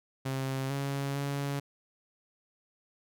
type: tone with pitch steps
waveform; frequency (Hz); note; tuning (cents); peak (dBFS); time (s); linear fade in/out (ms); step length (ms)
sawtooth; 133.7 / 139 / 140.8; C3 / C#3 / C#3; +38 / +5 / +27; -27; 0.25-1.6; 10; 450
effects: none